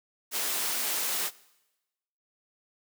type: high-pass noise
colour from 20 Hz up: white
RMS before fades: -30 dBFS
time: 0.31-1.31 s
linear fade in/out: 50 ms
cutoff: 290 Hz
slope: 12 dB/octave
effects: noise-tail reverb RT60 1.0 s tail -21 dB re dry